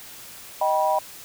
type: chord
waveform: sine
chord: Eb augmented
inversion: none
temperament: just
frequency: 622.3 / 777.8 / 972.3 Hz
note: Eb5 / G5 / B5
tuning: 0 / -14 / -27 cents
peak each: -23 dBFS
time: 0.61-0.99 s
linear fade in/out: 5 ms
effects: white hiss -42 dBFS RMS until 1.24 s